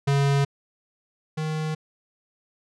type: tone pair in turn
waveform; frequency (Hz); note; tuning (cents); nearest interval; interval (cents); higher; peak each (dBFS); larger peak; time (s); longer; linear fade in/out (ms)
square; 140 / 155.91; C#3 / D#3; +18 / +4; major second; 186; second; -19 / -26; first; 0.07-0.45 / 1.37-1.75; neither; 10
effects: low-pass 7000 Hz 12 dB/octave